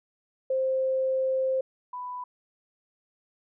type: tone pair in turn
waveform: sine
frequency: 525 / 992.8 Hz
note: C5 / B5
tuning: +6 / +9 cents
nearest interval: major seventh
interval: 1103 cents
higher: second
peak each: -23 / -33 dBFS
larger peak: first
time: 0.5-1.61 / 1.93-2.24 s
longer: first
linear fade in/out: 5 ms
effects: none